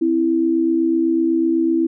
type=tone pair together; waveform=sine; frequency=261.6 / 329.6 Hz; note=C4 / E4; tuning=0 / 0 cents; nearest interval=major third; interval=400 cents; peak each=-21 / -15 dBFS; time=0.01-1.87 s; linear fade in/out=10 ms; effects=none